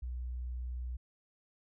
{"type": "tone", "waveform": "sine", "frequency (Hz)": 61.6, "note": "B1", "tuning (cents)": -4, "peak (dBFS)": -36, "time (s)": [0.02, 0.97], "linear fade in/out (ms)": 10, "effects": []}